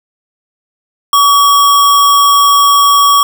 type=tone with sample-and-hold; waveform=sine; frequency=1138 Hz; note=C#6; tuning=45 cents sharp; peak=-4 dBFS; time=1.13-3.23 s; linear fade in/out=2 ms; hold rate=4410 Hz; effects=none